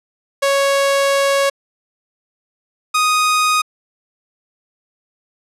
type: tone pair in turn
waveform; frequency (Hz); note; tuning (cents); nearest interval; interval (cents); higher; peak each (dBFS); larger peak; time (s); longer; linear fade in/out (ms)
sawtooth; 554.4 / 1244.6; C#5 / D#6; 0 / 0; octave + major second; 1400; second; -9; neither; 0.42-1.5 / 2.94-3.62; first; 10
effects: low-pass 11000 Hz 12 dB/octave